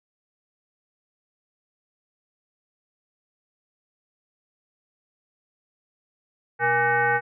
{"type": "tone with frequency modulation", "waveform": "sine", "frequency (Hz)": 1170, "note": "D6", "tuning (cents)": -7, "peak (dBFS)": -18, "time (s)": [6.59, 7.21], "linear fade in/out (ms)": 50, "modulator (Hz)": 348, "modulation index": 2.1, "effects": []}